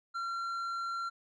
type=tone with tanh clipping; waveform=triangle; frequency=1369 Hz; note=F6; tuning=35 cents flat; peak=-35 dBFS; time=0.14-1.1 s; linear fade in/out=20 ms; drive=11 dB; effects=none

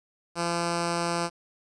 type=tone with notch filter; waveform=5% pulse; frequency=170.9 Hz; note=F3; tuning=37 cents flat; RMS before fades=-28 dBFS; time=0.35-1.3 s; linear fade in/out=50 ms; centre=1900 Hz; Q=1.8; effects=resampled to 22050 Hz + 9-bit

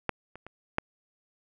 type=clicks; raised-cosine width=0.5 ms; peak=-11 / -29 / -28 / -10 dBFS; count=4; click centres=0.093 / 0.356 / 0.466 / 0.784 s; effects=none

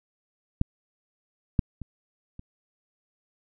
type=clicks; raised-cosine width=5 ms; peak=-9 / -8 / -24 / -28 dBFS; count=4; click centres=0.614 / 1.592 / 1.817 / 2.394 s; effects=none

